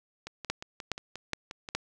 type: two click trains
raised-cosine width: 0.2 ms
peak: -12 / -22 dBFS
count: 4 / 9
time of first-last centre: 0.5-1.75 / 0.27-1.688 s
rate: 2.4 / 5.64 Hz
effects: none